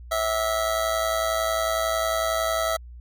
25% pulse tone with amplitude modulation, 653 Hz, E5, 17 cents flat, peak -16 dBFS, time 0.11-2.77 s, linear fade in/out 10 ms, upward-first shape sine, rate 111 Hz, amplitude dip 60%, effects added 60 Hz sine -39 dBFS peak until 3 s

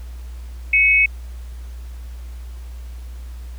sine tone pair together, 2217 / 2549 Hz, C#7 / D#7, 0 / +41 cents, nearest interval major second, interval 241 cents, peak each -14 dBFS, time 0.73-1.06 s, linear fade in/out 5 ms, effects added 60 Hz sine -30 dBFS peak until 3.58 s + pink hiss -50 dBFS RMS until 3.58 s

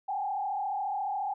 sine tone with frequency modulation, 800 Hz, G5, 35 cents sharp, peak -29 dBFS, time 0.08-1.34 s, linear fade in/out 10 ms, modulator 34.3 Hz, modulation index 1.4, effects none

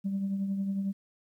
sine tone with tremolo, 196 Hz, G3, in tune, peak -25 dBFS, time 0.04-0.93 s, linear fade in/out 20 ms, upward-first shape triangle, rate 11 Hz, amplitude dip 50%, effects tanh soft clip ceiling -24 dBFS + 11-bit

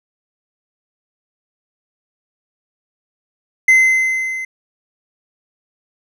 triangle tone with level ramp, 2059 Hz, C7, 28 cents flat, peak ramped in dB -4 to -21 dBFS, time 3.68-4.45 s, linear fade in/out 5 ms, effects none

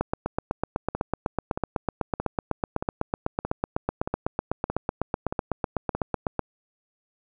two click trains, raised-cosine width 1 ms, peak -10 / -14 dBFS, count 52 / 9, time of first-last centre 0.01-6.393 / 0.95-5.95 s, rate 7.99 / 1.6 Hz, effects none

